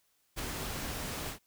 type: noise with ADSR envelope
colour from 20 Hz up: pink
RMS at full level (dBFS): -35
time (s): 0.36-1.39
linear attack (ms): 33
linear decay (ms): 4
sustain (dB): -3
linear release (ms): 100
effects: white hiss -73 dBFS RMS until 1.46 s